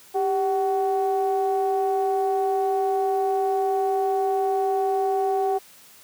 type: ring-modulated tone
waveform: triangle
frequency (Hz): 182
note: F#3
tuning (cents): -28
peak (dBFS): -15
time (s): 0.14-5.59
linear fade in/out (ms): 20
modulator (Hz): 576
effects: white hiss -50 dBFS RMS until 6.03 s + high-pass 80 Hz 12 dB/octave